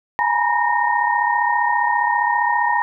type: tone cluster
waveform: sine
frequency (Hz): 835 / 936 / 971 / 1845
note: G#5 / A#5 / B5 / A#6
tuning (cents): +9 / +7 / -30 / -18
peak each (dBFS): -21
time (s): 0.19-2.82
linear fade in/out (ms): 0
effects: none